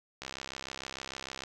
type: click train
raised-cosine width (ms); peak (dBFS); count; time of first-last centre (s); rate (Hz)
0.2; -21; 82; 0.22-1.436; 66.6
effects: none